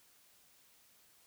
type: silence
effects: white hiss -66 dBFS RMS until 1.26 s